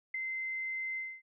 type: tone with ADSR envelope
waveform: sine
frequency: 2071 Hz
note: C7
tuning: 18 cents flat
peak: -29 dBFS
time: 0.14-1.22 s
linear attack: 7 ms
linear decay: 3 ms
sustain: -5 dB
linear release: 250 ms
effects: none